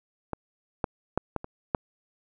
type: clicks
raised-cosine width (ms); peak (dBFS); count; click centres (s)
1; -16 / -11 / -10 / -14 / -23 / -9; 6; 0.333 / 0.842 / 1.176 / 1.363 / 1.444 / 1.748
effects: none